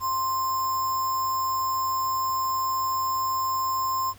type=tone with sample-and-hold; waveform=sine; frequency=1046.5 Hz; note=C6; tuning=in tune; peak=-23 dBFS; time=0-4.14 s; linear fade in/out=50 ms; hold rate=6300 Hz; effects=added 97 Hz sine -49 dBFS peak until 4.18 s + pink hiss -53 dBFS RMS until 4.18 s